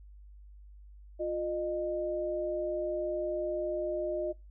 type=tone pair together; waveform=sine; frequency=352.3 / 613 Hz; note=F4 / D#5; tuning=+15 / -26 cents; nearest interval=minor seventh; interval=959 cents; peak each=-34 / -32 dBFS; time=1.19-4.33 s; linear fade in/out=20 ms; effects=noise-tail reverb RT60 0.2 s tail -20 dB re dry + added 50 Hz sine -49 dBFS peak until 4.5 s